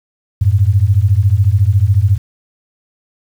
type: beating tone pair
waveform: sine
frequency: 92.3 / 106.3 Hz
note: F#2 / G#2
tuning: -4 / +41 cents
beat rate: 14 Hz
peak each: -11 dBFS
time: 0.41-2.18 s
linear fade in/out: 10 ms
effects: 7-bit